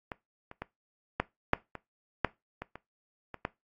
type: clicks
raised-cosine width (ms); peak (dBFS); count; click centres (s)
0.5; -21 / -29 / -21 / -11 / -7 / -24 / -8 / -22 / -27 / -24 / -15; 11; 0.118 / 0.514 / 0.62 / 1.2 / 1.534 / 1.753 / 2.247 / 2.62 / 2.756 / 3.343 / 3.451
effects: noise-tail reverb RT60 0.2 s tail -20 dB re dry + AAC 32 kbps